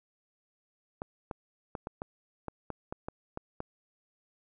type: clicks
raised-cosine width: 1 ms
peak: -22 dBFS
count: 11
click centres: 1.019 / 1.312 / 1.752 / 1.871 / 2.019 / 2.483 / 2.703 / 2.925 / 3.085 / 3.374 / 3.604 s
effects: none